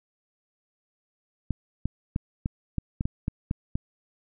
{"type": "clicks", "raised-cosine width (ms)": 5, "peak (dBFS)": -14, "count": 10, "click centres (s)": [1.507, 1.856, 2.161, 2.459, 2.783, 3.009, 3.055, 3.281, 3.511, 3.755], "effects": []}